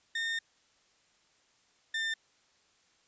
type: tone pair in turn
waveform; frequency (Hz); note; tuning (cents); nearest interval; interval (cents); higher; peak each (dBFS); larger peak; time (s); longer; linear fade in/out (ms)
30% pulse; 1825 / 1796.8; A#6 / A6; -37 / +36; unison; 27; first; -28; neither; 0.15-0.39 / 1.94-2.14; first; 5
effects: white hiss -68 dBFS RMS until 3.07 s + resampled to 16000 Hz